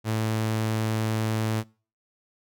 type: tone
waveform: sawtooth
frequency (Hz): 110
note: A2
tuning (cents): 0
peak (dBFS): -20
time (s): 0.04-1.64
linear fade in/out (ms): 50
effects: noise-tail reverb RT60 0.4 s tail -25 dB re dry